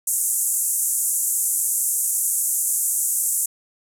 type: band-pass noise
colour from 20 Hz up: pink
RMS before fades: -22 dBFS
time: 0.07-3.46 s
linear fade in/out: 5 ms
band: 7200 to 13000 Hz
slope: 48 dB/octave
effects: none